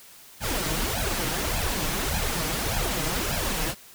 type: noise with flanger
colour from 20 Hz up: pink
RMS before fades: -27 dBFS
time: 0.4-3.75 s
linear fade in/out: 50 ms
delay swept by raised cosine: 1.2 to 6.5 ms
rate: 1.7 Hz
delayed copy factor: +0.9
effects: white hiss -49 dBFS RMS until 3.94 s